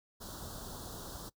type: band-stop noise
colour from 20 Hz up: pink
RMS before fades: -45 dBFS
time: 0.2-1.3 s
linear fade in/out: 20 ms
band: 1500 to 3400 Hz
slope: 48 dB/octave
effects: noise-tail reverb RT60 0.1 s tail -21 dB re dry